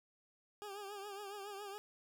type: tone with vibrato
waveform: 20% pulse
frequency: 403.8 Hz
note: G#4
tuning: 49 cents flat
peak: -40 dBFS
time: 0.62-1.78 s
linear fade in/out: 0 ms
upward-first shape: triangle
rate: 7.2 Hz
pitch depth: 82 cents each way
effects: none